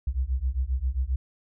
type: beating tone pair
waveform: sine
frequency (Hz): 60.9 / 68.4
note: B1 / C#2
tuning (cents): -24 / -23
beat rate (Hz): 7.5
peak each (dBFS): -27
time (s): 0.07-1.16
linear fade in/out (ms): 5
effects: none